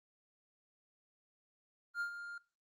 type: tone with ADSR envelope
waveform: triangle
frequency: 1404 Hz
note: F6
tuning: 9 cents sharp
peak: -32 dBFS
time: 1.94-2.38 s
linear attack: 65 ms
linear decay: 93 ms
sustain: -10 dB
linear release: 4 ms
effects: noise-tail reverb RT60 0.3 s tail -22 dB re dry + Opus 24 kbps